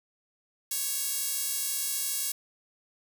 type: tone with high-pass filter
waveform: sawtooth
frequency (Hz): 554.4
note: C#5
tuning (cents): 0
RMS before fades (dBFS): -31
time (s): 0.71-2.32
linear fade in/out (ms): 5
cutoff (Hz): 8000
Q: 0.7
effects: none